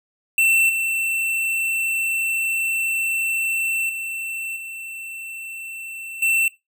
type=tone with level steps; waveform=square; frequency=2687 Hz; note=E7; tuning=33 cents sharp; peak=-15 / -21 / -27 / -32 / -17 dBFS; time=0.38-6.48 s; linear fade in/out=2 ms; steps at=0.69 / 3.89 / 4.56 / 6.22 s; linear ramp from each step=5 ms; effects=noise-tail reverb RT60 0.2 s tail -19 dB re dry